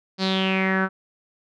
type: tone with low-pass filter sweep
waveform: sawtooth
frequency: 190 Hz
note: F#3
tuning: 46 cents sharp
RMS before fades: -22 dBFS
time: 0.18-0.89 s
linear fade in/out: 50 ms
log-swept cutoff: 4600 to 1400 Hz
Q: 6.2
effects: none